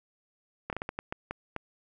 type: slowing click train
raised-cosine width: 0.5 ms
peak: -18 dBFS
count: 9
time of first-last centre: 0.7-1.563 s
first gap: 28 ms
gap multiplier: 1.37
effects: none